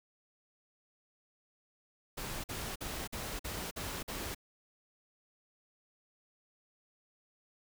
pink noise bursts, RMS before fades -40 dBFS, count 7, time 2.17-4.348 s, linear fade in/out 10 ms, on 270 ms, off 48 ms, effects none

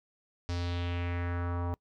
square tone with low-pass filter sweep, 87.31 Hz, F2, in tune, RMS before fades -33 dBFS, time 0.49-1.74 s, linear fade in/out 0 ms, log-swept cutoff 5300 to 930 Hz, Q 2.5, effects noise-tail reverb RT60 0.1 s tail -24 dB re dry

